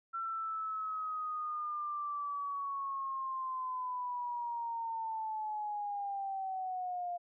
sine linear sweep, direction down, 1352 to 698.5 Hz, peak -35 dBFS, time 0.13-7.18 s, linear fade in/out 20 ms, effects none

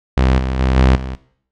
sawtooth tone with level steps, 64.8 Hz, C2, 16 cents flat, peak -7 / -14 / -9 / -5 / -20 dBFS, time 0.17-1.15 s, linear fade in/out 0 ms, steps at 0.38 / 0.59 / 0.76 / 0.95 s, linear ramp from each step 10 ms, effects noise-tail reverb RT60 0.6 s tail -18 dB re dry + low-pass 4000 Hz 12 dB/octave

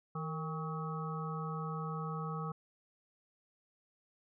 harmonic tone with a mistuned harmonic, 160 Hz, D#3, 49 cents sharp, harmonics 1 / 3 / 5 / 7 / 8, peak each -38 / -46 / -48 / -45 / -44 dBFS, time 0.15-2.52 s, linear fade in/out 5 ms, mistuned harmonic 3, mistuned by -63 cents, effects none

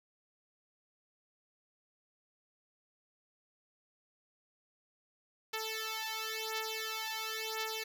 5% pulse beating tone pair, 440 / 440.96 Hz, A4 / A4, 0 / +4 cents, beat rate 0.96 Hz, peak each -28 dBFS, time 5.53-7.84 s, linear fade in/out 10 ms, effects none

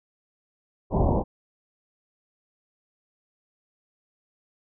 pink low-pass noise, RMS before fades -22 dBFS, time 0.9-1.24 s, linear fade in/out 50 ms, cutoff 1000 Hz, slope 96 dB/octave, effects none

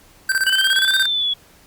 square tone with tremolo, 1556 Hz, G6, 13 cents flat, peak -15 dBFS, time 0.29-1.06 s, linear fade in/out 5 ms, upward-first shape square, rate 17 Hz, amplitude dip 70%
sine exponential two-way sweep, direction up then down, 2934 to 3656 to 3356 Hz, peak -17 dBFS, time 0.46-1.34 s, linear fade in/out 10 ms, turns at 0.98 s
effects pink hiss -50 dBFS RMS until 1.66 s + Opus 48 kbps

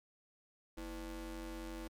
35% pulse ring-modulated tone, 185.6 Hz, F#3, 6 cents sharp, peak -38 dBFS, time 0.77-1.88 s, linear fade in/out 10 ms, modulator 140 Hz, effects MP3 96 kbps

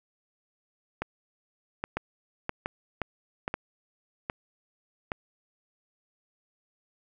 two click trains, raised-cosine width 0.5 ms, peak -14 / -15 dBFS, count 4 / 6, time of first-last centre 1.97-3.541 / 1.02-5.118 s, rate 1.91 / 1.22 Hz, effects none

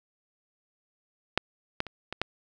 clicks, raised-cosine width 0.3 ms, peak -6 / -11 / -24 / -18 / -10 dBFS, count 5, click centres 1.376 / 1.804 / 1.867 / 2.126 / 2.216 s, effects none

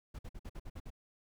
brown noise bursts, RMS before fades -44 dBFS, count 8, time 0.14-0.904 s, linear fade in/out 10 ms, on 50 ms, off 52 ms, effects none

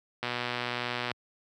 click train, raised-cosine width 0.3 ms, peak -15 dBFS, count 109, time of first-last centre 0.23-1.115 s, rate 122 Hz, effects high-pass 80 Hz 12 dB/octave

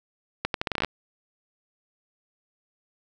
accelerating click train, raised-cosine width 0.3 ms, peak -9 dBFS, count 11, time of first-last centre 0.45-0.847 s, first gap 92 ms, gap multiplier 0.79, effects none

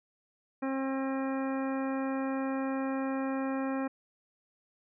harmonic tone, 267.7 Hz, C4, 40 cents sharp, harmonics 1 / 2 / 3 / 4 / 5 / 6 / 7 / 9, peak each -31 / -37 / -41 / -43 / -45 / -47 / -48 / -50 dBFS, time 0.62-3.88 s, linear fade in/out 10 ms, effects none

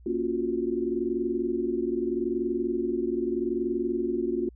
sine chord, Gb major seventh, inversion first, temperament equal, 233.1 / 277.2 / 349.2 / 370 Hz, Bb3 / Db4 / F4 / Gb4, 0 / 0 / 0 / 0 cents, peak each -33 / -33 / -28 / -31 dBFS, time 0.06-4.49 s, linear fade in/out 5 ms, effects added 60 Hz sine -48 dBFS peak until 4.55 s

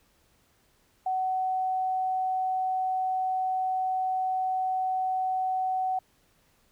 sine tone, 750 Hz, F#5, 23 cents sharp, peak -25 dBFS, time 1.06-5.99 s, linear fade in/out 5 ms, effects pink hiss -66 dBFS RMS until 6.71 s

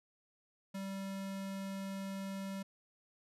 square tone, 194.5 Hz, G3, 13 cents flat, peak -40 dBFS, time 0.74-2.63 s, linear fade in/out 10 ms, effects resampled to 32000 Hz

